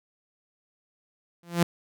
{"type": "tone with exponential growth", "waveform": "sawtooth", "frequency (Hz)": 171.7, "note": "F3", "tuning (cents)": -29, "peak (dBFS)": -12, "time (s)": [1.43, 1.63], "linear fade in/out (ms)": 2, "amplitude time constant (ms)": 42, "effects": []}